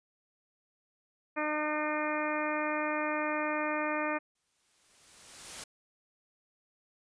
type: harmonic tone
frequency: 303.2 Hz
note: D#4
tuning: 45 cents flat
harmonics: 1 / 2 / 3 / 4 / 5 / 6 / 7 / 8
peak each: -36 / -35 / -38 / -37 / -41 / -39 / -42 / -40 dBFS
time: 1.36-4.19 s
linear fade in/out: 20 ms
type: noise with exponential growth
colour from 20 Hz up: white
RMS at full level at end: -40 dBFS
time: 4.35-5.64 s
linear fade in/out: 5 ms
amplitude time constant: 280 ms
effects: resampled to 22050 Hz